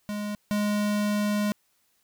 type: tone pair in turn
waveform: square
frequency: 207.7 / 207.7 Hz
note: G#3 / G#3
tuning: 0 / 0 cents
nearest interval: unison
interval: 0 cents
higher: neither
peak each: -30 / -24 dBFS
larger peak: second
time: 0.09-0.35 / 0.51-1.52 s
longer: second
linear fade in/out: 0 ms
effects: white hiss -69 dBFS RMS until 2.03 s